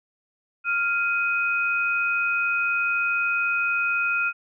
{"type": "tone pair together", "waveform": "sine", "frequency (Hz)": [1396.9, 2508], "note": ["F6", "D#7"], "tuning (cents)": [0, 13], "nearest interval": "minor seventh", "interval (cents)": 1013, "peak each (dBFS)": [-23, -24], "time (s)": [0.64, 4.33], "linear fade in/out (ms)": 50, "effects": []}